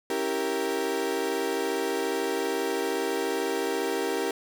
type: chord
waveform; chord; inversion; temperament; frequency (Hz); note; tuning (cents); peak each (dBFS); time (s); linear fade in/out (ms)
35% pulse; C# diminished seventh; none; equal; 277.2 / 329.6 / 392 / 466.2; C#4 / E4 / G4 / Bb4; 0 / 0 / 0 / 0; -34 / -32 / -28 / -29; 0.1-4.31; 2
effects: none